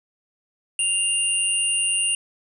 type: tone pair together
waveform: sine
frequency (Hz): 2794 / 9355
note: F7 / D9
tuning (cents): 0 / -8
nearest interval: octave + major sixth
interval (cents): 2092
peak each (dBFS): -22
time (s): 0.79-2.15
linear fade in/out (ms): 2
effects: none